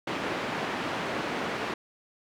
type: band-pass noise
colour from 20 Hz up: pink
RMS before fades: -32 dBFS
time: 0.07-1.74 s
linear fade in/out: 5 ms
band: 230 to 2600 Hz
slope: 12 dB/octave
effects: none